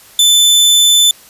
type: tone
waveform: sawtooth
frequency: 3520 Hz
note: A7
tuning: in tune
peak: -3 dBFS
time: 0.19-1.11 s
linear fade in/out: 2 ms
effects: white hiss -41 dBFS RMS until 1.29 s + resampled to 32000 Hz